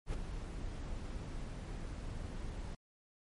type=noise with ADSR envelope; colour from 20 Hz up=brown; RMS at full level=-34 dBFS; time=0.06-2.75 s; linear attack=77 ms; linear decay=8 ms; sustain=-8 dB; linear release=4 ms; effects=MP3 48 kbps